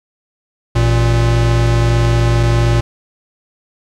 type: tone pair together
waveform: square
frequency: 55 / 116.54 Hz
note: A1 / A#2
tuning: 0 / 0 cents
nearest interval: octave + minor second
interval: 1300 cents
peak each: -16 / -12 dBFS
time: 0.75-2.81 s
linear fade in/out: 10 ms
effects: low-pass 7000 Hz 12 dB/octave + 8-bit